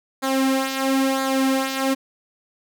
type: tone with flanger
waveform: sawtooth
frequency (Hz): 267.1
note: C4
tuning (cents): +36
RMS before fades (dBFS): -21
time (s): 0.22-1.95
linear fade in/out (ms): 20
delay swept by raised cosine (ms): 0.35 to 3.65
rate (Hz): 1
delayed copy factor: -0.65
effects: none